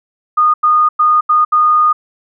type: tone bursts at uneven times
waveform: sine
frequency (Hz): 1228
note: D#6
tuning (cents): -23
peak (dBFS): -7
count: 5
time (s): 0.37-0.54 / 0.63-0.89 / 0.99-1.21 / 1.29-1.45 / 1.52-1.93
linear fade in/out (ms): 10
effects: none